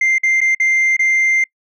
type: tone with dropouts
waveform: sine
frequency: 2093 Hz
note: C7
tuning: in tune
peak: -9 dBFS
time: 0.01-1.44 s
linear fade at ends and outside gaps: 5 ms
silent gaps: 0.183-0.233 / 0.406-0.413 / 0.549-0.599 / 0.967-0.992 s
effects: noise-tail reverb RT60 0.1 s tail -26 dB re dry + tanh soft clip ceiling -10 dBFS